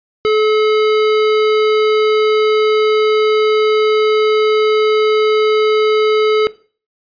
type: tone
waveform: square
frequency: 430 Hz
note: A4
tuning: 40 cents flat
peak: -11 dBFS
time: 0.25-6.47 s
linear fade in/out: 0 ms
effects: noise-tail reverb RT60 0.4 s tail -18 dB re dry + resampled to 11025 Hz